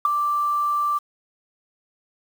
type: tone with ADSR envelope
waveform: sine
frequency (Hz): 1174.7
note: D6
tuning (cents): 0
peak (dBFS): -11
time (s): 0.05-0.99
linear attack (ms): 3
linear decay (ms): 10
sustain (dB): -8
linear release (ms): 17
effects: tanh soft clip ceiling -7 dBFS + 7-bit